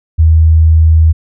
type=tone; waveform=sine; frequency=80 Hz; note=D#2; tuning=49 cents sharp; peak=-3 dBFS; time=0.18-1.13 s; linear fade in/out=20 ms; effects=none